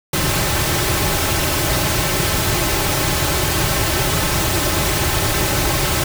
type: noise with comb filter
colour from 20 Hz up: pink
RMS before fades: -18 dBFS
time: 0.13-6.04 s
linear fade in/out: 5 ms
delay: 4.2 ms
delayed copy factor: -0.6
effects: none